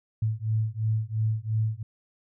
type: beating tone pair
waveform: sine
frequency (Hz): 108.4 / 111.3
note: A2 / A2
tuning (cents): -25 / +20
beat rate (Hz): 2.9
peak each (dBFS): -27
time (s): 0.22-1.83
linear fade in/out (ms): 5
effects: none